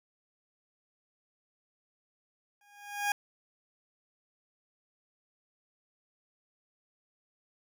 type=tone with exponential growth; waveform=20% pulse; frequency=818 Hz; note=G#5; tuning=26 cents flat; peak=-20 dBFS; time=2.61-3.12 s; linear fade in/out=2 ms; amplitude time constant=110 ms; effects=none